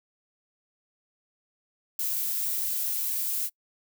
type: noise with ADSR envelope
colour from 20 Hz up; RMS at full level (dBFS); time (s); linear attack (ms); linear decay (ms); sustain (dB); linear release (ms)
violet; -27; 1.99-3.5; 4; 7; -2; 47
effects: noise-tail reverb RT60 0.1 s tail -25 dB re dry